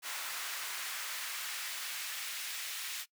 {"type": "noise with high-pass filter sweep", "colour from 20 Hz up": "pink", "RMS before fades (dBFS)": -40, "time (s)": [0.02, 3.06], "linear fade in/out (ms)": 50, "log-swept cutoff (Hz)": [1300, 2300], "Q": 1, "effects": ["noise-tail reverb RT60 0.1 s tail -21 dB re dry"]}